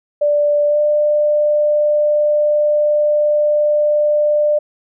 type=tone with pitch glide; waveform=sine; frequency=587.3 to 596.2 Hz; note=D5 to D5; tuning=0 to +26 cents; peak=-11 dBFS; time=0.21-4.59 s; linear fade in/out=10 ms; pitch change=+26 cents; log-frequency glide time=0.67-0.79 s; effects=none